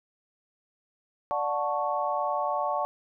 sine chord, D major seventh, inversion none, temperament equal with one note detuned, 587.3 / 730.2 / 880 / 1108.7 Hz, D5 / F#5 / A5 / C#6, 0 / -23 / 0 / 0 cents, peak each -31 dBFS, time 1.31-2.85 s, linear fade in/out 0 ms, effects none

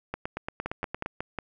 two click trains, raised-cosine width 0.5 ms, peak -16 / -16 dBFS, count 5 / 9, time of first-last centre 0.66-1.387 / 0.14-1.061 s, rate 5.5 / 8.69 Hz, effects none

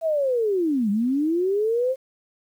sine linear two-way sweep, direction down then up, 669 to 196 to 534 Hz, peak -19 dBFS, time 0.01-1.96 s, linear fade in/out 50 ms, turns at 0.9 s, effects 9-bit

